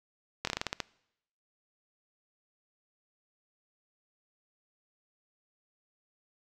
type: slowing click train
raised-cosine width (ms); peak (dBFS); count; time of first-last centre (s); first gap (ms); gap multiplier
0.2; -13; 9; 0.45-0.803; 23; 1.18
effects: noise-tail reverb RT60 0.8 s tail -23 dB re dry